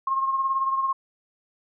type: beating tone pair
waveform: sine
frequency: 1072 / 1090 Hz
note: C6 / C#6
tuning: +42 / -29 cents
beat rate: 18 Hz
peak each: -22 / -31 dBFS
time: 0.07-0.93 s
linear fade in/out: 5 ms
effects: none